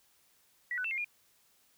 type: tone with pitch steps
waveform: sine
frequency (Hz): 1945 / 1495 / 2669 / 2127 / 2422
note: B6 / F#6 / E7 / C7 / D#7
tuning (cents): -27 / +17 / +21 / +28 / -47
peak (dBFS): -32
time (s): 0.71-1.045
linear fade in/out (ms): 2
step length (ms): 67
effects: white hiss -68 dBFS RMS until 1.77 s